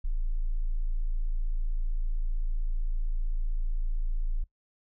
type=tone; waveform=sine; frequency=27.79 Hz; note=A0; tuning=18 cents sharp; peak=-25 dBFS; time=0.04-4.44 s; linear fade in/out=10 ms; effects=noise-tail reverb RT60 0.1 s tail -18 dB re dry